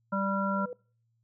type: harmonic tone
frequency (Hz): 196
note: G3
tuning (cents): 0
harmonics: 1 / 3 / 5 / 7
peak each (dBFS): -30 / -34 / -35 / -32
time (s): 0.12-0.66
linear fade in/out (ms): 10
type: tone with exponential growth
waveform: sine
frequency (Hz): 494.7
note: B4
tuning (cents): +3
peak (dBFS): -34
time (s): 0.31-0.73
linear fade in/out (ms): 2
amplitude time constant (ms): 91
effects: noise-tail reverb RT60 0.4 s tail -25 dB re dry + added 115 Hz sine -70 dBFS peak until 1.23 s